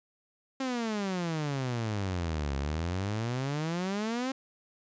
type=exponential two-way sweep; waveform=sawtooth; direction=down then up; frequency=270 to 67.5 to 270 Hz; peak=-26 dBFS; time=0.6-4.32 s; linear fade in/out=5 ms; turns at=2.56 s; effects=resampled to 16000 Hz